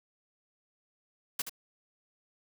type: noise with echo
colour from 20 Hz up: white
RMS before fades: -32 dBFS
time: 1.39-1.42 s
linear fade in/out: 5 ms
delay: 75 ms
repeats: 1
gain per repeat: -8 dB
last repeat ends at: 1.495 s
effects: none